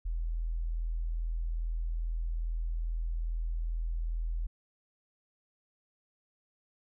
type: tone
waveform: sine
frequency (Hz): 41.2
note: E1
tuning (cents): 0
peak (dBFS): -30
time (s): 0.05-4.47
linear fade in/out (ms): 10
effects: none